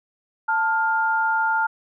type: tone pair together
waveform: sine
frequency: 886.6 / 1406 Hz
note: A5 / F6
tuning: +13 / +11 cents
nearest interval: minor sixth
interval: 798 cents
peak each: -21 dBFS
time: 0.48-1.67 s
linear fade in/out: 10 ms
effects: none